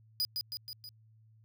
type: tone with echo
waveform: 45% pulse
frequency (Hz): 4939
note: D#8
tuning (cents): -14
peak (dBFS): -28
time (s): 0.2-0.25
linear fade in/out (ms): 0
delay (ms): 160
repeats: 4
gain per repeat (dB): -4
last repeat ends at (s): 0.89
effects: added 110 Hz sine -59 dBFS peak until 1.44 s